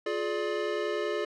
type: chord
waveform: square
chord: D diminished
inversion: first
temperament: just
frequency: 352.4 / 422.9 / 587.3 Hz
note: F4 / Ab4 / D5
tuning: +16 / +31 / 0 cents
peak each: -35 / -32 / -35 dBFS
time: 0.06-1.25 s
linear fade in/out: 5 ms
effects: low-pass 4000 Hz 12 dB/octave